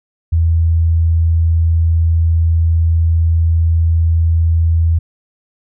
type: tone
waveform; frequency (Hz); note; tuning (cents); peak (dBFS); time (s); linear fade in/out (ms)
sine; 82.41; E2; 0; -9; 0.32-4.99; 10
effects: none